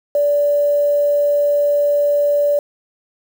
sine tone with quantisation, 580 Hz, D5, 22 cents flat, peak -12 dBFS, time 0.15-2.59 s, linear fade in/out 2 ms, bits 6, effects none

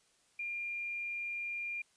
sine tone, 2400 Hz, D7, 37 cents sharp, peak -36 dBFS, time 0.39-1.82 s, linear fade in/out 5 ms, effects white hiss -70 dBFS RMS until 1.96 s + resampled to 22050 Hz

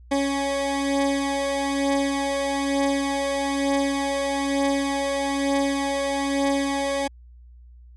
20% pulse beating tone pair, 277.2 / 278.3 Hz, C#4 / C#4, 0 / +7 cents, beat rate 1.1 Hz, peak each -18 / -23 dBFS, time 0.11-7.08 s, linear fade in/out 10 ms, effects added 60 Hz sine -44 dBFS peak until 7.96 s + resampled to 24000 Hz

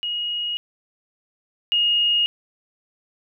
sine tone pair in turn, 2884 / 2861 Hz, F#7 / F7, -45 / +41 cents, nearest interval unison, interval 14 cents, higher first, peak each -23 / -16 dBFS, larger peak second, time 0.03-0.57 / 1.72-2.26 s, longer neither, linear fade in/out 0 ms, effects none

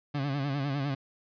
30% pulse tone with vibrato, 140 Hz, C#3, 18 cents sharp, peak -26 dBFS, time 0.14-0.95 s, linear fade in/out 10 ms, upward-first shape sine, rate 9.9 Hz, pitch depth 83 cents each way, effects resampled to 11025 Hz

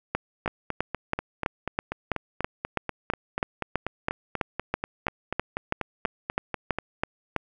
two click trains, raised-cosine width 0.5 ms, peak -13 / -9 dBFS, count 27 / 23, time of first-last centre 0.46-6.786 / 0.15-7.363 s, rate 4.11 / 3.05 Hz, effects none

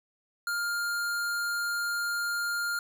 square tone, 1405 Hz, F6, 10 cents sharp, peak -29 dBFS, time 0.47-2.79 s, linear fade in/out 2 ms, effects none

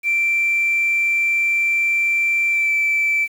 sine tone with pitch glide, 2349 to 2326 Hz, D7 to D7, 0 to -17 cents, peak -14 dBFS, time 0.03-3.28 s, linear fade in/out 50 ms, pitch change -17 cents, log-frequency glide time 2.48-2.7 s, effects tanh soft clip ceiling -12 dBFS + 7-bit

